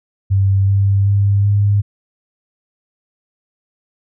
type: tone with pitch steps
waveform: sine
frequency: 97.5 / 98.92 / 100.36 / 101.82 Hz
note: G2 / G2 / G2 / G#2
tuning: -9 / +16 / +41 / -34 cents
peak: -10 dBFS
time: 0.3-1.82 s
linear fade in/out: 20 ms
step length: 380 ms
effects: none